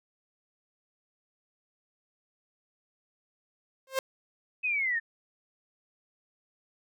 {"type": "tone with exponential growth", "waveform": "sawtooth", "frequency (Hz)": 530, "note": "C5", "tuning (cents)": 22, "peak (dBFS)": -19, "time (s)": [3.87, 3.99], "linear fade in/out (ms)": 2, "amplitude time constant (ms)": 25}
{"type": "linear sweep", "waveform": "sine", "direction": "down", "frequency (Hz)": [2573, 1772], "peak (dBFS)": -26, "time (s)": [4.63, 5], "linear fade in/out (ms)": 20}
{"effects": []}